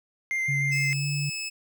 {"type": "tone with vibrato", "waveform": "triangle", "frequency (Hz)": 2093, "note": "C7", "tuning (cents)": 0, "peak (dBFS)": -23, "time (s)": [0.31, 0.93], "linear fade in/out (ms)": 0, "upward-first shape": "square", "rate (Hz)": 6.6, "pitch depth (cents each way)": 10}
{"type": "tone with pitch glide", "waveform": "sine", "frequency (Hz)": [140, 144.94], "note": ["C#3", "D3"], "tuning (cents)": [18, -22], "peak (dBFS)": -26, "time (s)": [0.48, 1.3], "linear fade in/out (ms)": 10, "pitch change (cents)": 60, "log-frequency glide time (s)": [0.96, 1.07]}
{"type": "tone", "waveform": "20% pulse", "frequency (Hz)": 2600, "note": "E7", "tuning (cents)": -24, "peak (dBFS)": -26, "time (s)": [0.71, 1.5], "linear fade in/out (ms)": 20}
{"effects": []}